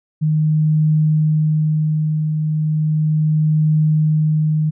sine tone with tremolo, 154.5 Hz, D#3, 12 cents flat, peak -11 dBFS, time 0.21-4.71 s, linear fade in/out 20 ms, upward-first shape triangle, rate 0.35 Hz, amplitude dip 45%, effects none

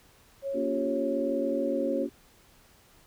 sine tone with pitch glide, 550 to 544 Hz, C#5 to C#5, -14 to -33 cents, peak -29 dBFS, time 0.42-2.07 s, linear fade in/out 50 ms, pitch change -19 cents, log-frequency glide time 1.68-1.79 s
sine chord, G half-diminished seventh, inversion first, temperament just, 235.2 / 282.2 / 352.8 / 392 Hz, Bb3 / Db4 / F4 / G4, +16 / +31 / +18 / 0 cents, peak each -34 / -31 / -34 / -36 dBFS, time 0.53-2.1 s, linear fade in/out 50 ms
effects pink hiss -59 dBFS RMS until 3.06 s

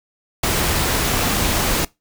pink noise, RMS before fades -19 dBFS, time 0.43-1.85 s, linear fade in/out 5 ms, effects noise-tail reverb RT60 0.2 s tail -22 dB re dry

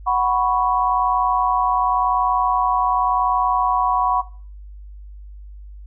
sine chord, F# suspended fourth, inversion none, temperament equal, 740 / 987.8 / 1108.7 Hz, F#5 / B5 / C#6, 0 / 0 / 0 cents, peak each -20 dBFS, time 0.06-4.22 s, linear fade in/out 20 ms, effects noise-tail reverb RT60 0.4 s tail -17 dB re dry + added 50 Hz sine -35 dBFS peak until 5.86 s

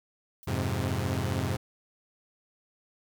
violet noise with exponential decay, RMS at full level -46 dBFS, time 0.43-0.5 s, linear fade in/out 0 ms, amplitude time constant 15 ms
sawtooth chord, F minor, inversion none, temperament equal with one note detuned, 88.47 / 103.83 / 130.81 Hz, F2 / Ab2 / C3, +23 / 0 / 0 cents, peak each -28 dBFS, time 0.47-1.57 s, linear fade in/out 10 ms
effects none

